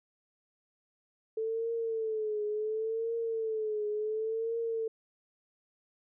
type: tone with vibrato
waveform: sine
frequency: 440 Hz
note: A4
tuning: in tune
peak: -30 dBFS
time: 1.37-4.88 s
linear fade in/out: 5 ms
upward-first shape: triangle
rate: 0.7 Hz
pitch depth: 89 cents each way
effects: none